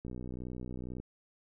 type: click train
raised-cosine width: 3 ms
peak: -29 dBFS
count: 60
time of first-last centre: 0.05-1 s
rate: 62.1 Hz
effects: none